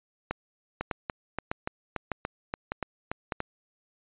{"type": "two click trains", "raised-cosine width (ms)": 0.5, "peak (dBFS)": [-15, -14], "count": [10, 6], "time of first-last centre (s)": [[0.81, 3.404], [0.31, 3.322]], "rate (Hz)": [3.47, 1.66], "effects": ["resampled to 8000 Hz"]}